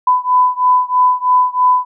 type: beating tone pair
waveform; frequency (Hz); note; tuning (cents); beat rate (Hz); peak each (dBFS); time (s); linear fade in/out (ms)
sine; 1000 / 1003.1; B5 / B5; +21 / +27; 3.1; -12 / -13; 0.07-1.85; 5
effects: none